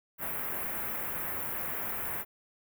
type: band-stop noise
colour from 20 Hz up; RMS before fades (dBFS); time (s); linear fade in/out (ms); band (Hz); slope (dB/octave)
white; -35; 0.18-2.25; 50; 2100 to 13000; 24
effects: none